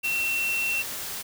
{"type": "tone in noise", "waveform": "sine", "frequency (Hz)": 2711, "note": "E7", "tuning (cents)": 48, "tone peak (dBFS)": -24, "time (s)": [0.03, 0.83], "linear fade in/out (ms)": 20, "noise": "white", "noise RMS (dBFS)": -34, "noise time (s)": [0.03, 1.23], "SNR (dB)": 7, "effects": []}